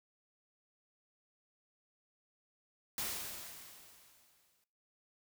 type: noise with exponential decay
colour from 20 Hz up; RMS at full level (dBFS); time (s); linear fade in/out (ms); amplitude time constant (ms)
white; -37; 2.98-4.64; 1; 360
effects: noise-tail reverb RT60 0.4 s tail -17 dB re dry